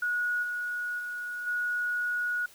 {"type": "tone with level steps", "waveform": "sine", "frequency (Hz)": 1456, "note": "F#6", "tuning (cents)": -28, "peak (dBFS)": [-26, -30, -33, -27], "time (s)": [0.02, 2.46], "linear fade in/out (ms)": 5, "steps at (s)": [0.42, 0.98, 1.46], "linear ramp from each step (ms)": 20, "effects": ["white hiss -55 dBFS RMS until 2.54 s"]}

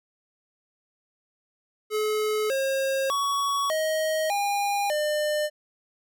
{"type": "tone with pitch steps", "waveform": "square", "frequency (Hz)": [428.1, 538, 1122, 629, 809, 600], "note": ["A4", "C5", "C#6", "D#5", "G#5", "D5"], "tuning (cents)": [-47, 48, 21, 19, -46, 37], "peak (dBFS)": -24, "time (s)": [1.9, 5.5], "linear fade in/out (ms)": 50, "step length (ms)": 600, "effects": []}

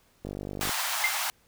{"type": "click train", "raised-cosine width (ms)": 2, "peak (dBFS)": -22, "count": 23, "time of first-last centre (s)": [0.25, 0.694], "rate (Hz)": 49.6}
{"type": "high-pass noise", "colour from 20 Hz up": "pink", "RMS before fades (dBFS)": -30, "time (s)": [0.61, 1.3], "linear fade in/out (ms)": 0, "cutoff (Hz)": 710, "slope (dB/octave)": 48}
{"type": "tone with exponential decay", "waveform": "sine", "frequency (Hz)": 2093, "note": "C7", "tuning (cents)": 0, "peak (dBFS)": -19, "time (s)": [1.04, 1.19], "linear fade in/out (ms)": 2, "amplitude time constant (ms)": 32}
{"effects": ["pink hiss -64 dBFS RMS until 1.47 s"]}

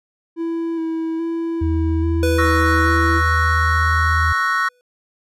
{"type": "tone with vibrato", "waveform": "triangle", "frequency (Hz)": 328.4, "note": "E4", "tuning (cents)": -6, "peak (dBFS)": -18, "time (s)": [0.36, 3.22], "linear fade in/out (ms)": 50, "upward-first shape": "square", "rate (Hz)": 1.2, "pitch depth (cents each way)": 18}
{"type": "tone", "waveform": "sine", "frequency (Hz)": 81.3, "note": "E2", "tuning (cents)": -23, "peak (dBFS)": -17, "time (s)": [1.61, 4.33], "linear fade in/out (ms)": 10}
{"type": "tone with exponential decay", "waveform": "square", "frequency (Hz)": 493.9, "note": "B4", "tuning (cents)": 0, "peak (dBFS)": -18, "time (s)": [2.23, 4.81], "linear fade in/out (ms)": 0, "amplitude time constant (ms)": 560}
{"type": "chord", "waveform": "triangle", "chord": "F# dominant seventh", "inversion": "second", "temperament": "equal", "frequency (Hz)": [1108.7, 1318.5, 1480, 1864.7], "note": ["C#6", "E6", "F#6", "A#6"], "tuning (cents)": [0, 0, 0, 0], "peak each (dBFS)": -20, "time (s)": [2.38, 4.69], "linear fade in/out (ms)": 10}
{"effects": ["resampled to 32000 Hz"]}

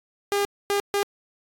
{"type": "tone bursts at uneven times", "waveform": "sawtooth", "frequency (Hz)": 403.8, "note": "G#4", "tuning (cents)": -49, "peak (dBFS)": -17, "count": 3, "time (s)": [[0.32, 0.45], [0.7, 0.8], [0.94, 1.03]], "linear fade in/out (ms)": 0, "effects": ["AAC 64 kbps"]}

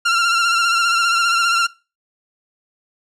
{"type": "tone with vibrato", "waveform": "sawtooth", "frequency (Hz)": 1376, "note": "F6", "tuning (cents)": -26, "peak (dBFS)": -10, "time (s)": [0.05, 1.67], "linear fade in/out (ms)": 10, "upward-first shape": "sine", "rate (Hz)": 15, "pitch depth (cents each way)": 39, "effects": ["noise-tail reverb RT60 0.3 s tail -21 dB re dry", "low-pass 7000 Hz 12 dB/octave"]}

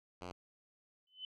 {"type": "tone", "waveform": "5% pulse", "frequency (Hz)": 89.6, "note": "F2", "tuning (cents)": 45, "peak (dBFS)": -33, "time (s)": [0.21, 0.32], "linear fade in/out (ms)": 5}
{"type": "tone with exponential growth", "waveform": "sine", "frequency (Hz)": 3030, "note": "F#7", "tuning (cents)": 40, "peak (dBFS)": -39, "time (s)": [1.07, 1.25], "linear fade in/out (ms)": 2, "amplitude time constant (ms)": 38}
{"effects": ["low-pass 6000 Hz 12 dB/octave"]}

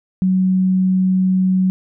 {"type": "tone", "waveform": "sine", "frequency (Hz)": 186.6, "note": "F#3", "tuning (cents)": 15, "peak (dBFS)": -12, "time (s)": [0.22, 1.7], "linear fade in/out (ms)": 0, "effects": []}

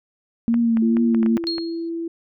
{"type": "tone with vibrato", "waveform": "sine", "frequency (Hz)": 230, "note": "A#3", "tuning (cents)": -23, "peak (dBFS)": -15, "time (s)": [0.48, 1.37], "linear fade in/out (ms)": 0, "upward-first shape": "triangle", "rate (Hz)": 2.3, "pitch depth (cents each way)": 45}
{"type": "clicks", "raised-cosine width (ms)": 0.5, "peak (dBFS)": -18, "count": 9, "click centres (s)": [0.542, 0.771, 0.969, 1.147, 1.23, 1.262, 1.377, 1.44, 1.582]}
{"type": "tone with pitch glide", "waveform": "sine", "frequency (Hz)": [340, 333.4], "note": ["F4", "E4"], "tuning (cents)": [-46, 20], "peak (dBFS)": -24, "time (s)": [0.82, 2.08], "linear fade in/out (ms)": 5, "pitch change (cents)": -34, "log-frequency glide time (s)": [1.33, 1.46]}
{"type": "tone with exponential decay", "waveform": "sine", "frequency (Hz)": 4270, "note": "C8", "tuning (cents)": 34, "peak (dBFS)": -20, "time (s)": [1.47, 1.89], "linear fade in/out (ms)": 0, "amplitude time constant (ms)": 91}
{"effects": []}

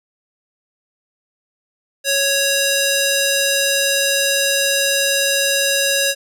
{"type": "tone with band-pass filter", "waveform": "square", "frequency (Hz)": 554.4, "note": "C#5", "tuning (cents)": 0, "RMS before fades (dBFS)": -17, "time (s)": [2.04, 6.15], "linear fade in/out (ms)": 50, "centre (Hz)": 6600, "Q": 0.52, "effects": []}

